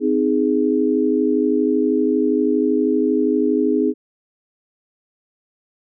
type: chord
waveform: sine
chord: Ab major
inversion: first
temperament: equal with one note detuned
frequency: 258.5 / 311.1 / 415.3 Hz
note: C4 / Eb4 / Ab4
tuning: -21 / 0 / 0 cents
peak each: -19 dBFS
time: 0-3.94 s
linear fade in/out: 50 ms
effects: none